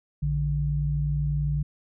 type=tone pair together; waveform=sine; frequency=58.56 / 146.83 Hz; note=A#1 / D3; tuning=+9 / 0 cents; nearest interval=octave + major third; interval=1591 cents; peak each=-28 / -24 dBFS; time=0.22-1.63 s; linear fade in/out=10 ms; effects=none